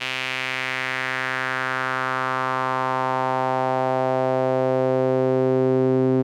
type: tone with band-pass filter sweep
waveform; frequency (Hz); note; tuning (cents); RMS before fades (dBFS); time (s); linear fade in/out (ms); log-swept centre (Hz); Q
sawtooth; 130.1; C3; -9; -22; 0-6.23; 20; 2700 to 330; 2.5
effects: none